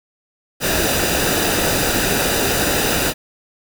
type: noise with comb filter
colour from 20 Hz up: pink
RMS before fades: -18 dBFS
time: 0.6-3.14 s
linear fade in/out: 50 ms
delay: 0.92 ms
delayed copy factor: -0.55
effects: none